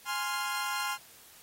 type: chord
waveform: sawtooth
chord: F minor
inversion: first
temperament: equal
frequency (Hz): 830.6 / 1046.5 / 1396.9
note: Ab5 / C6 / F6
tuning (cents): 0 / 0 / 0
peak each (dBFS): -33 / -31 / -31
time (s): 0.05-0.98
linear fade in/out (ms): 50
effects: white hiss -55 dBFS RMS until 1.42 s + AAC 48 kbps